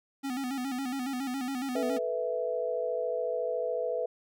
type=tone with vibrato; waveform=square; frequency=261.6 Hz; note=C4; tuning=in tune; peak=-32 dBFS; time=0.23-1.99 s; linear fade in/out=20 ms; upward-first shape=square; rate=7.2 Hz; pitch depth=83 cents each way
type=chord; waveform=sine; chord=A suspended second; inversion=none; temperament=equal; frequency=440 / 493.9 / 659.3 Hz; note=A4 / B4 / E5; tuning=0 / 0 / 0 cents; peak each=-36 / -31 / -33 dBFS; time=1.75-4.06 s; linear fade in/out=5 ms
effects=none